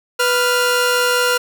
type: tone pair together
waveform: sawtooth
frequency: 493.9 / 1396.9 Hz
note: B4 / F6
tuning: 0 / 0 cents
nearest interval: octave + tritone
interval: 1800 cents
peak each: -13 dBFS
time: 0.19-1.38 s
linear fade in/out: 10 ms
effects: none